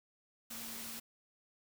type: tone in noise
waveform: sine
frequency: 228.8 Hz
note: A#3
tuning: 32 cents flat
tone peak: -52 dBFS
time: 0.5-1 s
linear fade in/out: 10 ms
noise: white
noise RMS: -45 dBFS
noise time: 0.5-1 s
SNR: -10 dB
effects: none